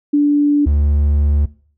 sine / triangle tone pair in turn, 291.2 / 72.8 Hz, D4 / D2, -15 / -15 cents, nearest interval 2 octaves, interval 2400 cents, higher first, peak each -9 dBFS, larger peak neither, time 0.13-0.66 / 0.66-1.46 s, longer second, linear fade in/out 10 ms, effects noise-tail reverb RT60 0.5 s tail -20 dB re dry

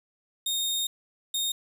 sawtooth tone pair in turn, 3691 / 3691 Hz, A#7 / A#7, -18 / -18 cents, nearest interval unison, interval 0 cents, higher neither, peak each -23 dBFS, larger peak neither, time 0.46-0.87 / 1.34-1.52 s, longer first, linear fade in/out 5 ms, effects 9-bit

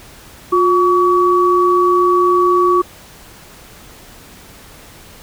sine tone pair together, 357.2 / 1134 Hz, F4 / C#6, +39 / +39 cents, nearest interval octave + minor sixth, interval 2000 cents, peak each -12 dBFS, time 0.52-2.82 s, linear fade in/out 10 ms, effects pink hiss -40 dBFS RMS until 5.22 s

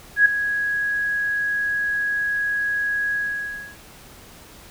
sine tone with ADSR envelope, 1661.2 Hz, G#6, in tune, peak -8 dBFS, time 0.16-3.77 s, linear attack 96 ms, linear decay 5 ms, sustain -12 dB, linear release 640 ms, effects pink hiss -45 dBFS RMS until 4.7 s

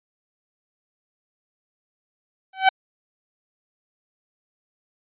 sawtooth tone with exponential growth, 763 Hz, G5, 47 cents flat, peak -5 dBFS, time 2.53-2.69 s, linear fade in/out 5 ms, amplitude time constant 34 ms, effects resampled to 8000 Hz

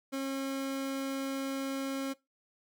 30% pulse tone, 270.8 Hz, C#4, 40 cents flat, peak -30 dBFS, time 0.12-2.14 s, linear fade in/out 20 ms, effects noise-tail reverb RT60 0.2 s tail -20 dB re dry

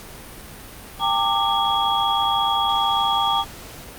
sine tone cluster, 797 / 907 / 1185 / 3321 Hz, G5 / A#5 / D6 / G#7, +28 / -48 / +15 / -1 cents, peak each -23 dBFS, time 0.99-3.45 s, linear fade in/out 50 ms, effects pink hiss -39 dBFS RMS until 3.98 s + Opus 48 kbps

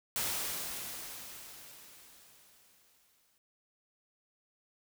white noise with exponential decay, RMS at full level -33 dBFS, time 0.16-3.38 s, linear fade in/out 1 ms, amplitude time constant 700 ms, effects none

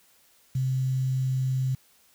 sine tone with quantisation, 130.81 Hz, C3, in tune, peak -23 dBFS, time 0.55-1.75 s, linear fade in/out 5 ms, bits 8, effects white hiss -61 dBFS RMS until 2.14 s

